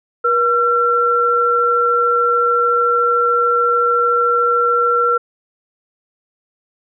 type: tone pair together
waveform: sine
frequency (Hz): 479.7 / 1356.8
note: A#4 / E6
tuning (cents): +50 / +50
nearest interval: octave + tritone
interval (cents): 1800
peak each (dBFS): -17 / -13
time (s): 0.24-5.18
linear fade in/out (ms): 10
effects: none